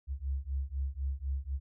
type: beating tone pair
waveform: sine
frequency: 66.2 / 70.2 Hz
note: C2 / C#2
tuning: +21 / +22 cents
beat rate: 4 Hz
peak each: -35 / -35 dBFS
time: 0.07-1.6 s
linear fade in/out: 50 ms
effects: none